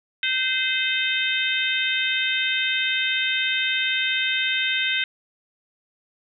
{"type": "harmonic tone with a mistuned harmonic", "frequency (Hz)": 517, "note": "C5", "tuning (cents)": -21, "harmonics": [3, 4, 5, 6, 7], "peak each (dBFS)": [-27, -27, -27, -27, -27], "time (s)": [0.23, 5.04], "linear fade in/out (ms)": 2, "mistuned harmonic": 7, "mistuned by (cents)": 18, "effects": []}